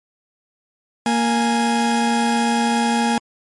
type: tone pair together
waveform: 40% pulse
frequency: 232.8 / 830.6 Hz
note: A#3 / G#5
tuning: -2 / 0 cents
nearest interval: octave + minor seventh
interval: 2202 cents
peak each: -17 / -19 dBFS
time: 1.06-3.18 s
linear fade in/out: 2 ms
effects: MP3 48 kbps